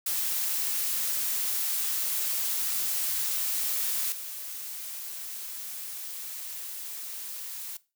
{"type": "noise with level steps", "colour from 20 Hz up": "blue", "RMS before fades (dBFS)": [-29, -38], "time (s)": [0.06, 7.77], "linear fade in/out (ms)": 5, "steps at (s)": 4.12, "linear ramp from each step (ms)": 2, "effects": ["noise-tail reverb RT60 0.3 s tail -19 dB re dry"]}